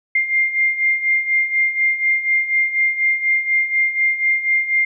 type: beating tone pair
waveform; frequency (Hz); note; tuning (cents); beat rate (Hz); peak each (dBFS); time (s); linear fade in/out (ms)
sine; 2105 / 2109.1; C7 / C7; +10 / +13; 4.1; -21 / -16; 0.15-4.85; 5
effects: none